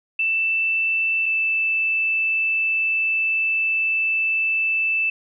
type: tone pair in turn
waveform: sine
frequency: 2656 / 2641 Hz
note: E7 / E7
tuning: +12 / +3 cents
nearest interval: unison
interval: 9 cents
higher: first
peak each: -18 dBFS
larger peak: neither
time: 0.19-1.26 / 1.26-5.1 s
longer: second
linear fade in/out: 5 ms
effects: none